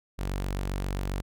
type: tone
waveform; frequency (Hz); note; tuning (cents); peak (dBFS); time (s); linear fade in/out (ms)
sawtooth; 47.46; F#1; +45; -25; 0.18-1.22; 20
effects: none